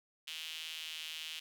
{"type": "tone with high-pass filter", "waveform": "sawtooth", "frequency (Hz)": 159, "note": "D#3", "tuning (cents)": 38, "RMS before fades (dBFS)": -44, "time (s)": [0.27, 1.4], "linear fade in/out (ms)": 10, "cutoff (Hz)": 3000, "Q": 3.9, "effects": []}